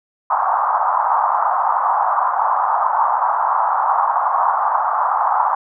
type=band-pass noise; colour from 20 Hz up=pink; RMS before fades=-17 dBFS; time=0.3-5.55 s; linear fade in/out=5 ms; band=770 to 1200 Hz; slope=48 dB/octave; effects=none